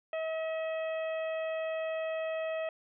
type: harmonic tone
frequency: 641 Hz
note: E5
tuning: 49 cents flat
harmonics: 1 / 2 / 3 / 4 / 5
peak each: -32 / -46 / -45 / -45 / -53 dBFS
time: 0.13-2.69 s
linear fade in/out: 2 ms
effects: none